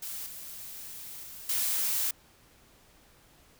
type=noise with level steps; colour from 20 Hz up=blue; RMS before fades=-38 / -43 / -45 / -29 dBFS; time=0.02-2.11 s; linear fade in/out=5 ms; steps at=0.26 / 1.23 / 1.49 s; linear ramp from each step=5 ms; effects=pink hiss -60 dBFS RMS until 3.59 s